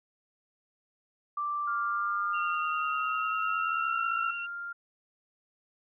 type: tone with pitch glide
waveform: sine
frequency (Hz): 1174.7 to 1341.6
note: D6 to E6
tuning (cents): 0 to +30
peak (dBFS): -29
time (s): 1.37-4.31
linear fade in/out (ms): 5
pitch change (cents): +230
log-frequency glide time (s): 1.8-4.03
type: tone with tremolo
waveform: sine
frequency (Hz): 1396.9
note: F6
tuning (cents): 0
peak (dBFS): -32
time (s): 1.67-4.73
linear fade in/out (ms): 10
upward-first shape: square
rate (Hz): 0.57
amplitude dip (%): 30
type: tone with vibrato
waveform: sine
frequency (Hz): 2746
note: F7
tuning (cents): -30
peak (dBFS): -36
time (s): 2.33-4.47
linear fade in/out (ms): 20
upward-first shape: sine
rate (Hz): 10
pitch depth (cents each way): 18
effects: none